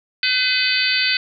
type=harmonic tone; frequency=507 Hz; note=B4; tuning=45 cents sharp; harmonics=3 / 4 / 5 / 6 / 7 / 8 / 9; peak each=-24 / -24 / -22 / -26 / -26 / -26 / -21 dBFS; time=0.23-1.17 s; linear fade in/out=2 ms; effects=none